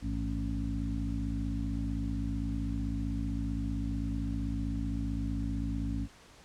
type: harmonic tone with a mistuned harmonic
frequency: 55.6 Hz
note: A1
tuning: 19 cents sharp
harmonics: 1 / 2 / 3 / 4 / 5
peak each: -34 / -38 / -41 / -39 / -37 dBFS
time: 0.01-6.08 s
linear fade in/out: 50 ms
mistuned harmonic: 2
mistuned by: -100 cents
effects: pink hiss -56 dBFS RMS until 6.44 s + low-pass 8000 Hz 12 dB/octave